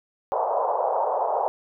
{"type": "band-pass noise", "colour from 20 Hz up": "white", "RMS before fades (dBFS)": -24, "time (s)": [0.32, 1.48], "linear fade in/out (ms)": 0, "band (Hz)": [480, 960], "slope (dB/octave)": 48, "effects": []}